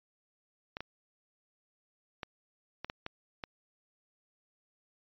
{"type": "clicks", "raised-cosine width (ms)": 0.3, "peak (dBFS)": -22, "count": 7, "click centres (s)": [0.769, 0.806, 2.232, 2.846, 2.899, 3.064, 3.438], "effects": ["resampled to 11025 Hz"]}